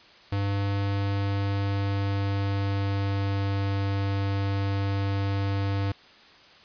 square tone with pitch glide, 99.8 to 98.88 Hz, G2 to G2, +32 to +15 cents, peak -25 dBFS, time 0.32-5.92 s, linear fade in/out 5 ms, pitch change -17 cents, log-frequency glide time 0.54-3.71 s, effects white hiss -52 dBFS RMS until 6.64 s + resampled to 11025 Hz

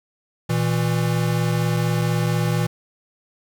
square tone pair together, 118.6 / 162.83 Hz, A#2 / E3, +30 / -21 cents, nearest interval perfect fourth, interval 549 cents, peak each -22 dBFS, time 0.49-2.67 s, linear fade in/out 10 ms, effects 9-bit

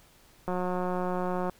click train, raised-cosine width 1 ms, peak -18 dBFS, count 185, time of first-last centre 0.48-1.497 s, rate 181 Hz, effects pink hiss -59 dBFS RMS until 1.59 s

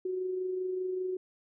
sine tone with amplitude modulation, 370 Hz, F#4, in tune, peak -29 dBFS, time 0.05-1.17 s, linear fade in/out 5 ms, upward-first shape sine, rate 25.1 Hz, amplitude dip 35%, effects none

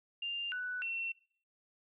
sine tone with pitch steps, 2796 / 1487 / 2710 Hz, F7 / F#6 / E7, +1 / +8 / +47 cents, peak -35 dBFS, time 0.22-1.12 s, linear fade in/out 5 ms, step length 300 ms, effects noise-tail reverb RT60 0.5 s tail -20 dB re dry

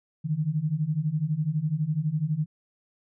sine beating tone pair, 146.83 / 158.83 Hz, D3 / D#3, 0 / +36 cents, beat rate 12 Hz, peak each -28 / -26 dBFS, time 0.24-2.46 s, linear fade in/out 20 ms, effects none

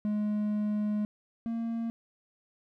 triangle tone pair in turn, 210 / 229.7 Hz, G#3 / A#3, +19 / -25 cents, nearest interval major second, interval 156 cents, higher second, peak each -25 / -28 dBFS, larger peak first, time 0.05-1.05 / 1.46-1.9 s, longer first, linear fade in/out 0 ms, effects none

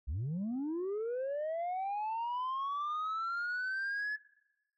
sine linear sweep, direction up, 58.27 to 1721 Hz, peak -31 dBFS, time 0.07-4.17 s, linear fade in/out 20 ms, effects noise-tail reverb RT60 1.0 s tail -22 dB re dry + tanh soft clip ceiling -32 dBFS

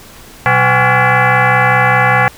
sine tone with frequency modulation, 440 Hz, A4, in tune, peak -7 dBFS, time 0.46-2.28 s, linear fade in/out 0 ms, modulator 315 Hz, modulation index 5.5, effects pink hiss -37 dBFS RMS until 2.37 s

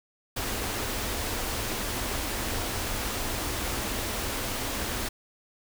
pink band-stop noise, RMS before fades -31 dBFS, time 0.36-5.09 s, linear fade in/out 10 ms, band 130 to 190 Hz, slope 96 dB/octave, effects none

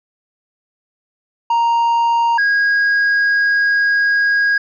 triangle tone pair in turn, 932.3 / 1640.7 Hz, A#5 / G#6, 0 / -22 cents, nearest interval minor seventh, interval 978 cents, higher second, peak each -10 dBFS, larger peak neither, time 1.5-2.38 / 2.38-4.58 s, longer second, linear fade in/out 5 ms, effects resampled to 16000 Hz

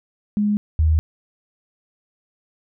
sine tone pair in turn, 207.7 / 78.59 Hz, G#3 / D#2, 0 / +18 cents, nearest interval octave + perfect fourth, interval 1682 cents, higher first, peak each -16 / -13 dBFS, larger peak second, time 0.37-0.57 / 0.79-0.99 s, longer neither, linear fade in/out 0 ms, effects none

